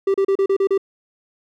triangle tone bursts, 390.7 Hz, G4, 6 cents flat, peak -12 dBFS, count 7, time 0.07-0.778 s, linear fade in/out 5 ms, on 72 ms, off 34 ms, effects none

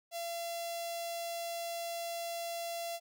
sawtooth tone with notch filter, 680 Hz, F5, 46 cents flat, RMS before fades -39 dBFS, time 0.11-3 s, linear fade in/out 50 ms, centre 1500 Hz, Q 0.72, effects none

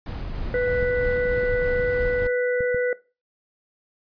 brown noise with tremolo, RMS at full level -29 dBFS, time 0.06-2.27 s, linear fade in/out 2 ms, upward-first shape sine, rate 3.2 Hz, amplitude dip 25%
harmonic tone, 493.9 Hz, B4, in tune, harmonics 1 / 3 / 4, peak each -20 / -30 / -32 dBFS, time 0.54-2.93 s, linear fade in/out 2 ms
clicks, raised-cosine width 5 ms, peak -22 dBFS, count 10, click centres 0.828 / 1.021 / 1.089 / 1.177 / 1.254 / 1.381 / 1.539 / 1.797 / 2.607 / 2.746 s
effects noise-tail reverb RT60 0.3 s tail -19 dB re dry + resampled to 11025 Hz

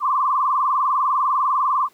sine tone with vibrato, 1101 Hz, C#6, 12 cents flat, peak -16 dBFS, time 0-1.89 s, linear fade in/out 50 ms, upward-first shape sine, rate 20 Hz, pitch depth 150 cents each way, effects pink hiss -56 dBFS RMS until 1.93 s + high-pass 200 Hz 12 dB/octave

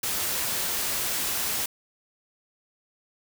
white noise, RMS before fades -28 dBFS, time 0.03-1.66 s, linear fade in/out 5 ms, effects none

